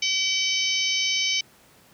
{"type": "harmonic tone", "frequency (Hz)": 763, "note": "G5", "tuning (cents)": -47, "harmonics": [3, 4, 5, 6, 7, 8], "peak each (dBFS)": [-27, -26, -32, -32, -29, -30], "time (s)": [0.02, 1.41], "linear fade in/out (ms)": 5, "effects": ["pink hiss -55 dBFS RMS until 1.93 s", "high-pass 80 Hz 12 dB/octave"]}